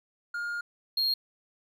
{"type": "tone pair in turn", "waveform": "triangle", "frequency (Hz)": [1417, 4246], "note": ["F6", "C8"], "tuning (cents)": [25, 25], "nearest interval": "octave + perfect fifth", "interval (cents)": 1900, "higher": "second", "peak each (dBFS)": [-29, -23], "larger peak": "second", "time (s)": [[0.34, 0.61], [0.97, 1.14]], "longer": "first", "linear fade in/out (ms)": 5, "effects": []}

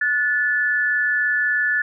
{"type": "tone pair together", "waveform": "sine", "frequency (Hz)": [1460.6, 1737], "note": ["F#6", "A6"], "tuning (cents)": [-23, -23], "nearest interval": "minor third", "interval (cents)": 300, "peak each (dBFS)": [-23, -18], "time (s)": [0.01, 1.82], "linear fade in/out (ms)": 5, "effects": []}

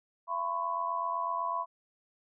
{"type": "tone cluster", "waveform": "sine", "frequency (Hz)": [679, 1005, 1093], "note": ["F5", "B5", "C#6"], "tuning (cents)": [-49, 30, -25], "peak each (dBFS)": [-38, -32, -35], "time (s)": [0.27, 1.66], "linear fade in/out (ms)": 50, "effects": []}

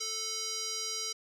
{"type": "tone with band-pass filter", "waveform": "square", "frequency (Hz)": 440, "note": "A4", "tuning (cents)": 0, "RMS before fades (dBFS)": -36, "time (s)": [0, 1.13], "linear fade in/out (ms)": 10, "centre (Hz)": 5400, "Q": 3.9, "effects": []}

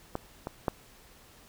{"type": "clicks", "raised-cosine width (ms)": 1, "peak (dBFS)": [-17, -20, -12], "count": 3, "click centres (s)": [0.154, 0.471, 0.682], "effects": ["pink hiss -56 dBFS RMS until 1.48 s"]}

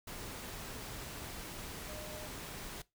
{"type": "tone in noise", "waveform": "sine", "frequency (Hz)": 610, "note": "D#5", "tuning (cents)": -34, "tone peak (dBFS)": -48, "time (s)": [1.89, 2.27], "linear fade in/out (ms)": 5, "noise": "pink", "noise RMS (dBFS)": -45, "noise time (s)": [0.07, 2.82], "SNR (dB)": -6, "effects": ["noise-tail reverb RT60 0.2 s tail -20 dB re dry"]}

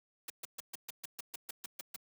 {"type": "noise bursts", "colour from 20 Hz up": "white", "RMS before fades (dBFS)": -42, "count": 12, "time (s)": [0.28, 1.962], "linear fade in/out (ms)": 5, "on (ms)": 21, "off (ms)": 130, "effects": ["high-pass 150 Hz 12 dB/octave"]}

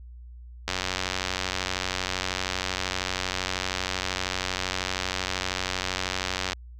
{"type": "click train", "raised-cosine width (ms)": 0.2, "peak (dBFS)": -9, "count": 544, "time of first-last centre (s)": [0.68, 6.531], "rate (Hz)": 92.8, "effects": ["added 60 Hz sine -41 dBFS peak until 6.79 s"]}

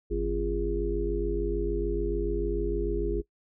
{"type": "harmonic tone with a mistuned harmonic", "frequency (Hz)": 51.5, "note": "G#1", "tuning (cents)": -14, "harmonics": [1, 3, 5, 7, 8], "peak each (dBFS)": [-29, -40, -39, -32, -31], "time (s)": [0.1, 3.22], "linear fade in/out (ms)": 20, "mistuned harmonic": 7, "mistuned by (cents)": -75, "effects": ["noise-tail reverb RT60 0.1 s tail -20 dB re dry"]}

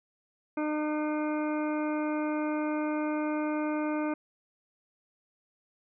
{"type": "harmonic tone", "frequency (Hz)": 303.4, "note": "D#4", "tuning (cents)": -44, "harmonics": [1, 2, 3, 4, 5, 7, 8], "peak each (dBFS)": [-29, -35, -39, -41, -43, -46, -47], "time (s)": [0.57, 4.14], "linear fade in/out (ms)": 5, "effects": []}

